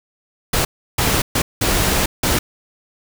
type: noise bursts at uneven times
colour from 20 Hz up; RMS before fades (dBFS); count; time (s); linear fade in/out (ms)
pink; -17; 5; 0.53-0.65 / 0.98-1.22 / 1.35-1.42 / 1.61-2.06 / 2.23-2.39; 5
effects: none